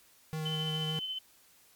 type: tone with vibrato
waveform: square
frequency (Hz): 156.4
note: D#3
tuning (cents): +9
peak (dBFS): -34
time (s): 0.33-0.99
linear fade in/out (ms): 0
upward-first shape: triangle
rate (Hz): 7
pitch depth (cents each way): 13
type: tone with tremolo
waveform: sine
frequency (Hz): 3053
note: G7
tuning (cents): -46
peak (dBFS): -32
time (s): 0.45-1.19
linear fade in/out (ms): 10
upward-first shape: triangle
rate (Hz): 14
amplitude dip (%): 45
effects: white hiss -62 dBFS RMS until 1.75 s + MP3 96 kbps